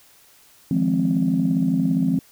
sine chord, F minor seventh, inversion third, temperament just, 157.15 / 174.61 / 209.5 / 261.9 Hz, Eb3 / F3 / Ab3 / C4, +18 / 0 / +15 / +2 cents, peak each -26 / -21 / -24 / -20 dBFS, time 0.71-2.19 s, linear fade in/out 2 ms, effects tanh soft clip ceiling -9 dBFS + white hiss -53 dBFS RMS until 2.31 s

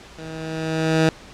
15% pulse tone with level ramp, 159.8 Hz, D#3, 47 cents sharp, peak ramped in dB -28 to -7 dBFS, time 0.18-1.09 s, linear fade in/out 2 ms, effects pink hiss -43 dBFS RMS until 1.33 s + low-pass 6000 Hz 12 dB/octave

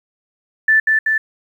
sine tone with echo, 1760 Hz, A6, in tune, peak -9 dBFS, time 0.68-0.8 s, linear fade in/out 5 ms, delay 190 ms, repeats 2, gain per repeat -2 dB, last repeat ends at 1.18 s, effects 8-bit

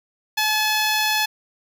10% pulse tone, 858 Hz, A5, 44 cents flat, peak -10 dBFS, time 0.37-1.26 s, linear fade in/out 10 ms, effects none

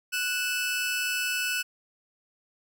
sawtooth tone pair together, 1480 / 2623 Hz, F#6 / E7, 0 / -9 cents, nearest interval minor seventh, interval 991 cents, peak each -26 dBFS, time 0.12-1.63 s, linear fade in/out 20 ms, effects none

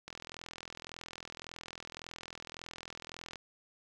click train, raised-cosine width 0.2 ms, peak -26 dBFS, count 138, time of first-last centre 0.08-3.358 s, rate 41.8 Hz, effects none

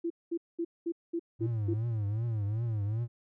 sine tone bursts, 337.5 Hz, E4, 41 cents sharp, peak -29 dBFS, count 7, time 0.04-1.741 s, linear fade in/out 10 ms, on 63 ms, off 210 ms
triangle tone with vibrato, 109.2 Hz, A2, 13 cents flat, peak -27 dBFS, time 1.39-3.08 s, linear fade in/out 50 ms, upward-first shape triangle, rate 2.6 Hz, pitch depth 170 cents each way
effects none

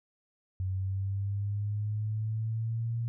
sine linear sweep, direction up, 93.1 to 117.2 Hz, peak -29 dBFS, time 0.6-3.08 s, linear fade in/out 0 ms, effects none

